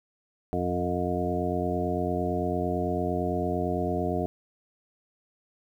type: harmonic tone with a mistuned harmonic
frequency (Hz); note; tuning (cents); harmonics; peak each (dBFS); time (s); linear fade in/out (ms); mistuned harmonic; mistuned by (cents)
88.9; F2; +31; 1 / 2 / 3 / 4 / 5 / 7 / 8; -33 / -33 / -33 / -33 / -33 / -33 / -33; 0.53-4.26; 0; 1; -38
effects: 10-bit